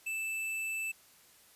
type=tone with hard clipping; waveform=sine; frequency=2640 Hz; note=E7; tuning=2 cents sharp; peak=-35 dBFS; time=0.06-0.92 s; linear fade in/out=10 ms; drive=12 dB; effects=white hiss -61 dBFS RMS until 1.55 s + resampled to 32000 Hz